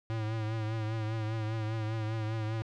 square tone with vibrato, 110 Hz, A2, in tune, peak -32 dBFS, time 0.1-2.62 s, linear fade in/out 0 ms, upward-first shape triangle, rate 5 Hz, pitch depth 56 cents each way, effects low-pass 4000 Hz 12 dB/octave

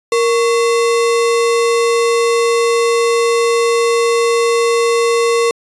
sine tone with sample-and-hold, 466.2 Hz, A#4, in tune, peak -10 dBFS, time 0.12-5.51 s, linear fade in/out 2 ms, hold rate 1575 Hz, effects resampled to 24000 Hz

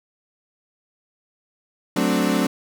35% pulse chord, D dominant seventh, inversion first, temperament equal, 185 / 220 / 261.6 / 293.7 Hz, F#3 / A3 / C4 / D4, 0 / 0 / 0 / 0 cents, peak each -22 dBFS, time 1.96-2.47 s, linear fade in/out 5 ms, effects none

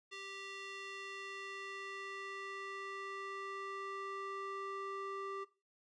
square tone with band-pass filter sweep, 392 Hz, G4, in tune, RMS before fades -45 dBFS, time 0.11-5.45 s, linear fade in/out 20 ms, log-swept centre 3000 to 1000 Hz, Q 1.4, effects noise-tail reverb RT60 0.3 s tail -18 dB re dry + resampled to 22050 Hz

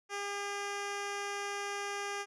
10% pulse tone with low-pass filter, 403.7 Hz, G#4, 49 cents flat, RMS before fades -38 dBFS, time 0.09-2.26 s, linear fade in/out 50 ms, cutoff 7500 Hz, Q 1, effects none

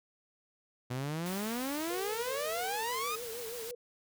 sawtooth exponential sweep, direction up, 121.2 to 1273 Hz, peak -30 dBFS, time 0.9-3.16 s, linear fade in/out 10 ms
white noise, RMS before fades -44 dBFS, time 1.26-3.71 s, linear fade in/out 0 ms
sine tone with vibrato, 466.2 Hz, A#4, in tune, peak -40 dBFS, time 1.9-3.75 s, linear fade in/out 5 ms, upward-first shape triangle, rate 6.2 Hz, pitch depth 110 cents each way
effects none

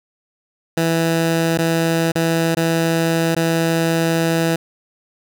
15% pulse tone with dropouts, 164.81 Hz, E3, in tune, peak -9 dBFS, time 0.77-4.56 s, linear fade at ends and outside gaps 5 ms, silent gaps 1.576-1.586 / 2.119-2.154 / 2.549-2.569 / 3.35-3.364 s, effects none

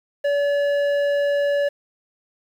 square tone with low-pass filter, 572 Hz, D5, 46 cents flat, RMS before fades -20 dBFS, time 0.24-1.69 s, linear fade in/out 10 ms, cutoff 2100 Hz, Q 0.59, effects 8-bit

